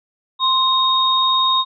sine tone pair together, 1046 / 3728 Hz, C6 / A#7, -1 / -1 cents, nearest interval octave + minor seventh, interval 2200 cents, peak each -16 dBFS, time 0.39-1.65 s, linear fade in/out 50 ms, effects none

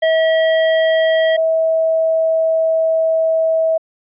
square / sine tone pair in turn, 644 / 646.6 Hz, E5 / E5, -41 / -34 cents, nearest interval unison, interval 7 cents, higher second, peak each -12 dBFS, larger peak neither, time 0.02-1.37 / 1.37-3.78 s, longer second, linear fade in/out 10 ms, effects resampled to 8000 Hz

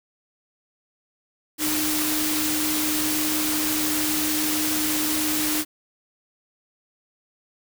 sine tone in noise, 306.5 Hz, D#4, 26 cents flat, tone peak -26 dBFS, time 1.58-5.65 s, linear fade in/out 50 ms, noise white, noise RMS -25 dBFS, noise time 1.58-5.65 s, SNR -4 dB, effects none

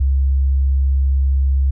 sine tone, 67.6 Hz, C#2, 43 cents flat, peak -12 dBFS, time 0-1.71 s, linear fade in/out 10 ms, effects none

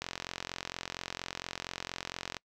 click train, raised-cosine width 0.2 ms, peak -18 dBFS, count 105, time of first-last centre 0.02-2.368 s, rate 44.3 Hz, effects noise-tail reverb RT60 0.1 s tail -26 dB re dry

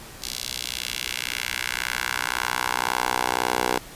10% pulse tone with high-pass filter sweep, 61.9 Hz, B1, 5 cents sharp, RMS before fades -27 dBFS, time 0.22-3.78 s, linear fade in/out 5 ms, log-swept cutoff 4400 to 540 Hz, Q 1.5, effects pink hiss -42 dBFS RMS until 3.95 s + resampled to 32000 Hz

